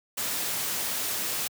white noise, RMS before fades -30 dBFS, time 0.17-1.48 s, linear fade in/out 10 ms, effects high-pass 100 Hz 12 dB/octave

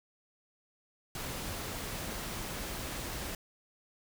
pink noise, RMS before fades -39 dBFS, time 1.15-3.35 s, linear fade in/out 2 ms, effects none

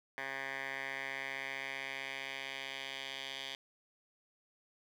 10% pulse tone with band-pass filter sweep, 135.4 Hz, C#3, 40 cents flat, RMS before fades -42 dBFS, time 0.18-3.55 s, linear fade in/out 0 ms, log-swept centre 1700 to 3200 Hz, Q 2.6, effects 10-bit

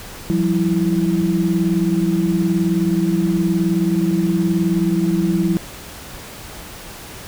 sine tone cluster, 172.4 / 191.4 / 329.4 Hz, F3 / G3 / E4, -22 / -41 / -1 cents, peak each -19 dBFS, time 0.3-5.57 s, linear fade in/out 0 ms, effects pink hiss -35 dBFS RMS until 7.27 s

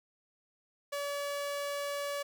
sawtooth tone, 571 Hz, D5, 49 cents flat, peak -30 dBFS, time 0.92-2.23 s, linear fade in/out 10 ms, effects none

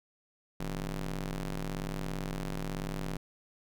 sawtooth ring-modulated tone, 98 Hz, G2, in tune, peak -27 dBFS, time 0.6-3.17 s, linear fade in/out 5 ms, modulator 69.5 Hz, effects none

